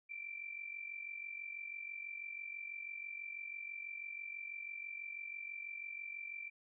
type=tone with amplitude modulation; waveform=sine; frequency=2349 Hz; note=D7; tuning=in tune; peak=-40 dBFS; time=0.09-6.5 s; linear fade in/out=20 ms; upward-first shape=sine; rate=46.1 Hz; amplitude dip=70%; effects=none